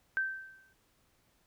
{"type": "tone with exponential decay", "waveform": "sine", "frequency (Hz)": 1555, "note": "G6", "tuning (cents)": -14, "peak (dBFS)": -26, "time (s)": [0.17, 0.73], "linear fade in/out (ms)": 0, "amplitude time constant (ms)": 120, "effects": ["pink hiss -71 dBFS RMS until 1.46 s"]}